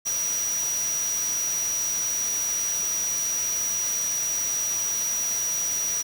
sine tone in noise, 5800 Hz, F#8, 35 cents flat, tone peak -24 dBFS, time 0.05-6.03 s, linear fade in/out 20 ms, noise white, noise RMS -34 dBFS, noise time 0.05-6.03 s, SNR +7 dB, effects none

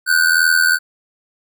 square ring-modulated tone, 1503 Hz, F#6, 27 cents sharp, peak -9 dBFS, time 0.06-0.79 s, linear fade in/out 50 ms, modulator 41.2 Hz, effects none

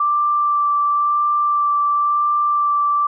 sine tone with vibrato, 1174 Hz, D6, 1 cent flat, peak -14 dBFS, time 0-3.07 s, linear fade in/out 5 ms, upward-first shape sine, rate 0.96 Hz, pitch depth 10 cents each way, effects none

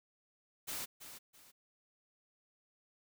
white noise with echo, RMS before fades -41 dBFS, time 0.67-0.86 s, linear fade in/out 20 ms, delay 330 ms, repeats 2, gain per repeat -10 dB, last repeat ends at 1.52 s, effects none

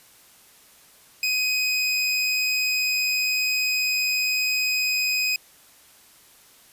25% pulse tone, 2509 Hz, D#7, 14 cents sharp, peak -17 dBFS, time 1.23-5.36 s, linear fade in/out 2 ms, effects white hiss -53 dBFS RMS until 6.72 s + resampled to 32000 Hz

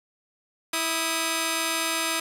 5% pulse tone pair together, 327.4 / 1244 Hz, E4 / D#6, -12 / -1 cents, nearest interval octave + major seventh, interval 2311 cents, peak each -15 dBFS, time 0.73-2.2 s, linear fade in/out 5 ms, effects low-pass 12000 Hz 12 dB/octave + 7-bit

